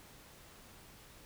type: silence
effects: pink hiss -57 dBFS RMS until 1.25 s